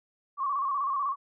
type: tone with vibrato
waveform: sine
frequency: 1108.7 Hz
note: C#6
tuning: in tune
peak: -26 dBFS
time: 0.37-1.16 s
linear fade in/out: 50 ms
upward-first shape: square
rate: 16 Hz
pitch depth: 62 cents each way
effects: none